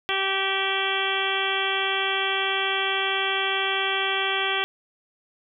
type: harmonic tone with a mistuned harmonic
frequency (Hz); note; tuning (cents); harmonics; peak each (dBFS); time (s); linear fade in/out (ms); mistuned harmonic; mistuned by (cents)
387.7; G4; -19; 1 / 2 / 3 / 4 / 5 / 6 / 7 / 8 / 9; -31 / -31 / -31 / -31 / -31 / -31 / -31 / -31 / -31; 0.09-4.64; 0; 9; -71
effects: none